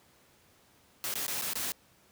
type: noise with dropouts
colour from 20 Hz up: white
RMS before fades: -34 dBFS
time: 1.04-1.72 s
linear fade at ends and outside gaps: 0 ms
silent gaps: 1.14-1.155 / 1.266-1.28 / 1.414-1.421 / 1.534-1.555 s
effects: pink hiss -63 dBFS RMS until 2.11 s + high-pass 80 Hz 12 dB/octave